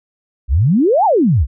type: exponential two-way sweep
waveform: sine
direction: up then down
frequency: 55 to 922 to 55 Hz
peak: -9 dBFS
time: 0.48-1.47 s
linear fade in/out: 50 ms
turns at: 1.05 s
effects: none